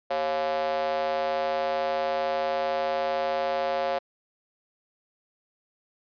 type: tone with high-pass filter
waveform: square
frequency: 77.78 Hz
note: D#2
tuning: in tune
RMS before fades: -27 dBFS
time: 0.1-3.99 s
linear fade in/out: 10 ms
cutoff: 610 Hz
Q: 6.7
effects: resampled to 11025 Hz